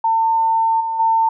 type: tone with level steps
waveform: sine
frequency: 901 Hz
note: A5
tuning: 41 cents sharp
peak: -13 / -19 / -12 dBFS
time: 0.04-1.29 s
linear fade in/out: 5 ms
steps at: 0.8 / 0.99 s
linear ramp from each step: 10 ms
effects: none